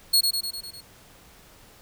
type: tone with echo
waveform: sawtooth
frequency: 4329 Hz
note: C#8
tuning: 42 cents flat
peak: -13 dBFS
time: 0.13-0.21 s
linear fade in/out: 10 ms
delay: 100 ms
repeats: 6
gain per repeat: -4 dB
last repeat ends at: 0.81 s
effects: pink hiss -52 dBFS RMS until 1.81 s